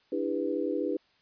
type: chord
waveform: sine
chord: E minor seventh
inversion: third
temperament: equal with one note detuned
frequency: 293.7 / 329.6 / 400.7 / 493.9 Hz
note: D4 / E4 / G4 / B4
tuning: 0 / 0 / +38 / 0 cents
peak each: -33 dBFS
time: 0.12-0.97 s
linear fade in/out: 5 ms
effects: white hiss -66 dBFS RMS until 1.21 s + resampled to 11025 Hz